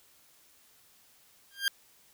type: tone with exponential growth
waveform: 20% pulse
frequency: 1600 Hz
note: G6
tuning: 35 cents sharp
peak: -17 dBFS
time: 1.51-1.68 s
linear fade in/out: 1 ms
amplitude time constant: 35 ms
effects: white hiss -62 dBFS RMS until 2.13 s